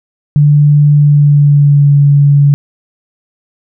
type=tone with pitch glide; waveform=sine; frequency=146.83 to 142.9 Hz; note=D3 to D3; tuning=0 to -47 cents; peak=-3 dBFS; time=0.36-2.54 s; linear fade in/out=0 ms; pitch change=-47 cents; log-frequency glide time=0.93-1.94 s; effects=none